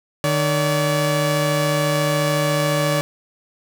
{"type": "tone pair together", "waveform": "sawtooth", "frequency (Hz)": [151.77, 573], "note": ["D#3", "D5"], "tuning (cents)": [-43, -43], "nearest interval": "octave + major seventh", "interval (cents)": 2300, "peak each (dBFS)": -16, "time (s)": [0.24, 3.01], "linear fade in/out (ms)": 0, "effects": []}